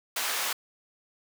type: high-pass noise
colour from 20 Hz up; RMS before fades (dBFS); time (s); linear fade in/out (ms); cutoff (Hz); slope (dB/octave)
pink; -30; 0.16-0.53; 5; 950; 12
effects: none